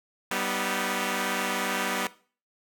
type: chord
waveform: 5% pulse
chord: G augmented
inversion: none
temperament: equal with one note detuned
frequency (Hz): 194.19 / 246.9 / 311.1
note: G3 / B3 / D#4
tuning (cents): -16 / 0 / 0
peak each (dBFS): -19 / -18 / -24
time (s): 0.31-2.07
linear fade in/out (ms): 2
effects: noise-tail reverb RT60 0.4 s tail -18 dB re dry